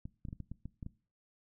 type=clicks; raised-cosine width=5 ms; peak=-30 dBFS; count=9; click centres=0.055 / 0.252 / 0.286 / 0.329 / 0.403 / 0.516 / 0.656 / 0.828 / 0.864 s; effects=noise-tail reverb RT60 0.4 s tail -20 dB re dry